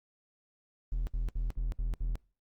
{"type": "tone bursts", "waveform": "triangle", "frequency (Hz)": 41.2, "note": "E1", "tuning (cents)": 0, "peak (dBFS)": -27, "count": 6, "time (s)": [0.92, 2.155], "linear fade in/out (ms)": 0, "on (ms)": 150, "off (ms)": 67, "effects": ["noise-tail reverb RT60 0.4 s tail -26 dB re dry", "Opus 24 kbps"]}